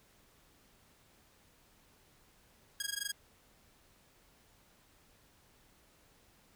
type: tone with amplitude modulation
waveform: 10% pulse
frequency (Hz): 1639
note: G#6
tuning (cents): -23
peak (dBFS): -24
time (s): 2.8-3.12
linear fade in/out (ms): 2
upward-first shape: sine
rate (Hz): 23.9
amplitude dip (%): 95
effects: pink hiss -66 dBFS RMS until 6.55 s